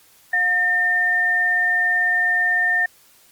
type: tone pair together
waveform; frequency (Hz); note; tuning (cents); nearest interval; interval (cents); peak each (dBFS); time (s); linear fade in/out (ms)
sine; 717.9 / 1809; F5 / A6; +48 / +48; octave + major third; 1600; -27 / -16; 0.33-2.86; 5
effects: white hiss -53 dBFS RMS until 3.31 s + Opus 48 kbps